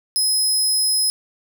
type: tone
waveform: 20% pulse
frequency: 5100 Hz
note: D#8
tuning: 42 cents sharp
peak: -11 dBFS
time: 0.16-1.1 s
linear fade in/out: 0 ms
effects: none